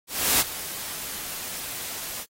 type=noise with ADSR envelope; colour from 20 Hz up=white; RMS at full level=-19 dBFS; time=0.07-2.26 s; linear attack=330 ms; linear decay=32 ms; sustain=-15 dB; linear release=53 ms; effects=AAC 48 kbps